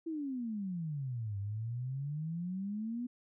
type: exponential two-way sweep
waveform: sine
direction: down then up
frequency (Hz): 335.2 to 98 to 249.2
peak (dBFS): -35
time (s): 0.06-3.07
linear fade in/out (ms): 10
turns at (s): 1.38
effects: none